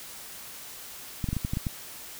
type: clicks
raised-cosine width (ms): 5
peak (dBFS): -16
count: 8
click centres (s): 1.242 / 1.288 / 1.33 / 1.367 / 1.449 / 1.535 / 1.571 / 1.668
effects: white hiss -43 dBFS RMS until 2.19 s